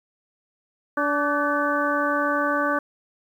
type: harmonic tone with a mistuned harmonic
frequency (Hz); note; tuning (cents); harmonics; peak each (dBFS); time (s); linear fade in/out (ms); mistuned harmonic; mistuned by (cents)
289.4; D4; -25; 1 / 2 / 3 / 4 / 5 / 6; -27 / -26 / -32 / -25 / -26 / -34; 0.97-2.79; 5; 5; +69
effects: 9-bit